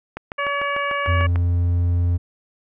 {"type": "click train", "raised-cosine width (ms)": 0.5, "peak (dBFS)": -14, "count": 9, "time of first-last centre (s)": [0.17, 1.359], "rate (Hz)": 6.73}
{"type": "harmonic tone", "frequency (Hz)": 568, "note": "C#5", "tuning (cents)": 42, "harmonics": [1, 2, 3, 4, 5], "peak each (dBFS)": [-27, -24, -27, -28, -34], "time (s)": [0.38, 1.27], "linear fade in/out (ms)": 10}
{"type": "tone", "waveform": "triangle", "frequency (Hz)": 87.2, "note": "F2", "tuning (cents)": -2, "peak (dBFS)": -14, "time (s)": [1.07, 2.18], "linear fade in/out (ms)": 20}
{"effects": []}